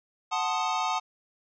square chord, F# diminished seventh, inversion none, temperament equal, 740 / 880 / 1046.5 / 1244.5 Hz, F#5 / A5 / C6 / Eb6, 0 / 0 / 0 / 0 cents, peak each -32 / -31 / -36 / -32 dBFS, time 0.31-1 s, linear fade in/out 20 ms, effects resampled to 16000 Hz

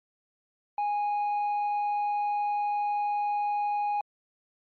sine tone with tanh clipping, 826 Hz, G#5, 10 cents flat, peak -26 dBFS, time 0.78-4.01 s, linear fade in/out 2 ms, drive 3 dB, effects MP3 32 kbps

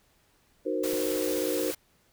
sine chord, C half-diminished seventh, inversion first, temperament equal with one note detuned, 307.9 / 370 / 466.2 / 523.3 Hz, Eb4 / Gb4 / Bb4 / C5, -18 / 0 / 0 / 0 cents, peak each -32 dBFS, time 0.65-1.72 s, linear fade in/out 20 ms
white noise, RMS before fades -36 dBFS, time 0.83-1.75 s, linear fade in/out 10 ms
clicks, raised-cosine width 2 ms, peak -31 dBFS, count 2, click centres 0.932 / 0.938 s
effects pink hiss -66 dBFS RMS until 2.12 s

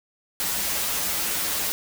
white noise with comb filter, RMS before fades -26 dBFS, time 0.4-1.72 s, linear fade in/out 0 ms, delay 7.8 ms, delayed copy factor -0.8, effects none

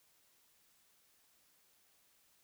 silence, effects white hiss -71 dBFS RMS until 2.43 s

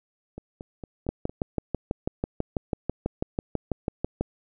two click trains, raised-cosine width 2 ms, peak -12 / -24 dBFS, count 20 / 5, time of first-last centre 1.09-4.21 / 0.38-1.295 s, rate 6.09 / 4.37 Hz, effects none

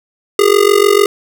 square tone with amplitude modulation, 408.2 Hz, G#4, 30 cents flat, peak -4 dBFS, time 0.39-1.06 s, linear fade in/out 2 ms, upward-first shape sine, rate 46.7 Hz, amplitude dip 90%, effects none

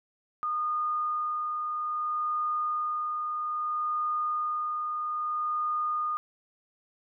sine tone with tremolo, 1224 Hz, D#6, 29 cents flat, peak -26 dBFS, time 0.43-6.17 s, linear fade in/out 0 ms, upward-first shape sine, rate 0.61 Hz, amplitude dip 30%, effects none

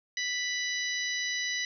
harmonic tone, 988 Hz, B5, in tune, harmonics 2 / 3 / 4 / 5 / 6, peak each -32 / -39 / -36 / -40 / -38 dBFS, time 0.17-1.65 s, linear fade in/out 2 ms, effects 11-bit

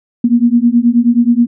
sine beating tone pair, 233.2 / 242.6 Hz, A#3 / B3, +1 / -31 cents, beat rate 9.4 Hz, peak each -10 dBFS, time 0.24-1.47 s, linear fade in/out 5 ms, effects none

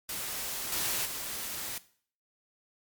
white noise with level steps, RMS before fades -36 / -31 / -37 dBFS, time 0.09-1.78 s, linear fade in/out 2 ms, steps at 0.72 / 1.05 s, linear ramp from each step 5 ms, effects noise-tail reverb RT60 0.5 s tail -17 dB re dry + MP3 96 kbps

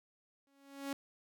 sawtooth tone with exponential growth, 277.2 Hz, C#4, in tune, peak -31 dBFS, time 0.47-0.93 s, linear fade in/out 1 ms, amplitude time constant 100 ms, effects none

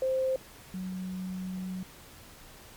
sine tone pair in turn, 523.3 / 185.49 Hz, C5 / F#3, 0 / +5 cents, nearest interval octave + tritone, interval 1795 cents, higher first, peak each -25 / -33 dBFS, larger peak first, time 0.02-0.36 / 0.74-1.83 s, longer second, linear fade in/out 2 ms, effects pink hiss -51 dBFS RMS until 2.76 s + MP3 96 kbps

